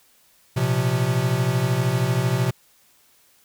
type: chord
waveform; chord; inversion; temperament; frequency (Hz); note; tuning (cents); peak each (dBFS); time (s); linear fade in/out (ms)
square; Bb suspended second; none; equal with one note detuned; 116.54 / 129.46 / 174.61; Bb2 / C3 / F3; 0 / -18 / 0; -25 / -22 / -28; 0.56-2.51; 10
effects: white hiss -58 dBFS RMS until 3.44 s